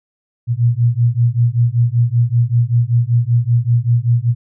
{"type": "beating tone pair", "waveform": "sine", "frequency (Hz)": [116.54, 121.74], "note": ["A#2", "B2"], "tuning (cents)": [0, -24], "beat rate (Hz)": 5.2, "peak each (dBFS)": -14, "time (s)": [0.47, 4.35], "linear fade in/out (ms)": 50, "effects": []}